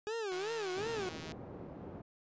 40% pulse tone with vibrato, 410 Hz, G#4, 22 cents flat, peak -35 dBFS, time 0.07-1.09 s, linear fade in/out 0 ms, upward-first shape sine, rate 2.7 Hz, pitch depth 210 cents each way
click train, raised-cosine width 0.2 ms, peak -30 dBFS, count 160, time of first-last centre 0.32-1.32 s, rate 159 Hz
pink band-pass noise, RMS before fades -47 dBFS, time 0.76-2.02 s, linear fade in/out 10 ms, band 100 to 610 Hz, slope 12 dB/octave
effects resampled to 16000 Hz

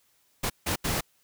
pink noise bursts at uneven times, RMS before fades -28 dBFS, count 3, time 0.43-0.5 / 0.66-0.76 / 0.84-1.01 s, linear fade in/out 10 ms, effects white hiss -67 dBFS RMS until 1.23 s

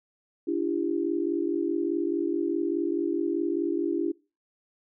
sine tone cluster, 293.8 / 338.6 / 397.3 Hz, D4 / E4 / G4, +1 / +46 / +23 cents, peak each -29 / -27 / -32 dBFS, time 0.47-4.12 s, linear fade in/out 10 ms, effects noise-tail reverb RT60 0.3 s tail -23 dB re dry

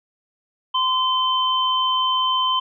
sine tone pair together, 1030 / 3087 Hz, C6 / G7, -28 / -27 cents, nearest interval octave + perfect fifth, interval 1901 cents, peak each -19 / -21 dBFS, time 0.74-2.6 s, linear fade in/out 10 ms, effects none

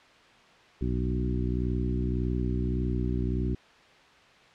harmonic tone with a mistuned harmonic, 61.74 Hz, B1, in tune, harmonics 1 / 2 / 3 / 4 / 5 / 6, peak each -29 / -32 / -34 / -35 / -36 / -37 dBFS, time 0.81-3.55 s, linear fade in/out 5 ms, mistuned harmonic 1, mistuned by +36 cents, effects white hiss -55 dBFS RMS until 4.54 s + low-pass 3000 Hz 12 dB/octave

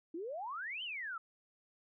sine exponential two-way sweep, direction up then down, 310.5 to 3136 to 1272 Hz, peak -39 dBFS, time 0.14-1.18 s, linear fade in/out 5 ms, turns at 0.83 s, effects none

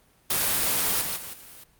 white noise with level steps, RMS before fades -24 / -29 / -37 / -46 dBFS, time 0.3-1.64 s, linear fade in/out 5 ms, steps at 1.01 / 1.16 / 1.33 s, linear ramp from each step 5 ms, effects pink hiss -61 dBFS RMS until 1.79 s + Opus 32 kbps

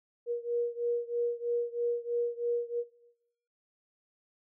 sine beating tone pair, 474.6 / 477.7 Hz, A#4 / A#4, +31 / +42 cents, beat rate 3.1 Hz, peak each -32 / -34 dBFS, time 0.26-2.84 s, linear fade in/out 50 ms, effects noise-tail reverb RT60 0.9 s tail -20 dB re dry

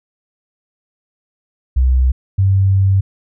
sine tone pair in turn, 63.9 / 96.8 Hz, C2 / G2, -40 / -21 cents, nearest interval perfect fifth, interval 719 cents, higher second, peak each -9 / -9 dBFS, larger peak neither, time 1.76-2.12 / 2.38-3.01 s, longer second, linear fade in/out 10 ms, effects none

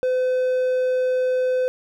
triangle tone, 509 Hz, C5, 48 cents flat, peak -16 dBFS, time 0.03-1.68 s, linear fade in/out 0 ms, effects none

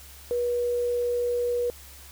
sine tone, 483.8 Hz, B4, 36 cents flat, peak -23 dBFS, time 0.31-1.7 s, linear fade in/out 0 ms, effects added 69 Hz sine -48 dBFS peak until 2.11 s + white hiss -48 dBFS RMS until 2.11 s

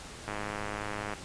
click train, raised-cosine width 0.5 ms, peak -20 dBFS, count 90, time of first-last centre 0.28-1.136 s, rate 104 Hz, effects pink hiss -45 dBFS RMS until 1.24 s + resampled to 22050 Hz

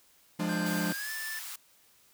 45% pulse chord, D diminished, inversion first, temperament equal with one note detuned, 174.61 / 207.7 / 298.3 Hz, F3 / Ab3 / D4, 0 / 0 / +27 cents, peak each -32 / -34 / -35 dBFS, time 0.39-0.93 s, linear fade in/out 10 ms
square tone with pitch glide, 1576 to 1758.8 Hz, G6 to A6, +9 to -1 cents, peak -37 dBFS, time 0.49-1.39 s, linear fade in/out 2 ms, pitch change +190 cents, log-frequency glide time 0.91-1.11 s
white high-pass noise, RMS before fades -41 dBFS, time 0.66-1.56 s, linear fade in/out 5 ms, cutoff 910 Hz, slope 24 dB/octave
effects white hiss -63 dBFS RMS until 2.13 s

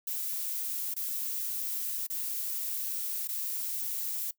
violet noise with dropouts, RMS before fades -34 dBFS, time 0.07-4.31 s, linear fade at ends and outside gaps 5 ms, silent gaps 0.941-0.963 / 2.068-2.1 / 3.275-3.287 s, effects noise-tail reverb RT60 0.1 s tail -20 dB re dry

